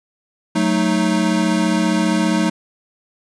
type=chord; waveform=square; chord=D# diminished; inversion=first; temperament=equal; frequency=185 / 220 / 311.1 Hz; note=F#3 / A3 / D#4; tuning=0 / 0 / 0 cents; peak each=-20 dBFS; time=0.55-2.5 s; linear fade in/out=10 ms; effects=resampled to 22050 Hz + 8-bit